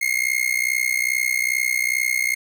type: tone with amplitude modulation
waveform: 45% pulse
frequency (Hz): 2139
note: C7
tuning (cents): +38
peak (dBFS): -15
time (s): 0.01-2.35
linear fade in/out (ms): 10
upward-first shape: sine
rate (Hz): 62.4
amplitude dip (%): 95
effects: none